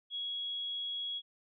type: tone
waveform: sine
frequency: 3328 Hz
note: G#7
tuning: 3 cents sharp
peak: -35 dBFS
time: 0.1-1.22 s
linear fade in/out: 50 ms
effects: none